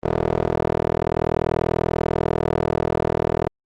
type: tone with band-pass filter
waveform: 15% pulse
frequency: 40.42 Hz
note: E1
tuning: 33 cents flat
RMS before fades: -21 dBFS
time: 0.03-3.48 s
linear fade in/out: 10 ms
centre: 530 Hz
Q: 1.4
effects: Opus 24 kbps